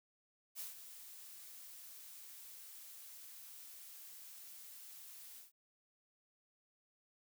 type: noise with ADSR envelope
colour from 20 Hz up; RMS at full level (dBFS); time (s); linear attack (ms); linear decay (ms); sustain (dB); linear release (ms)
blue; -44; 0.55-5.52; 47; 140; -10; 140
effects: none